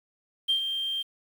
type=tone with ADSR envelope; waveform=sine; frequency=3172 Hz; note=G7; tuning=20 cents sharp; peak=-19 dBFS; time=0.48-1.03 s; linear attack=20 ms; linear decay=100 ms; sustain=-8 dB; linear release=17 ms; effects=tanh soft clip ceiling -17 dBFS + 8-bit